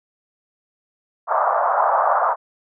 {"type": "band-pass noise", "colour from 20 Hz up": "pink", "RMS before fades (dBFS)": -18, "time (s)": [1.27, 2.36], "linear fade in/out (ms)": 50, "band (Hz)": [610, 1300], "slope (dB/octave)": 48, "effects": []}